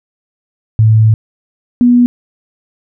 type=tone pair in turn; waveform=sine; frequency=110 / 243.5 Hz; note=A2 / B3; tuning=0 / -24 cents; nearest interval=octave + major second; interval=1376 cents; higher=second; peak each=-4 dBFS; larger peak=neither; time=0.79-1.14 / 1.81-2.06 s; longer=first; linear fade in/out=0 ms; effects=none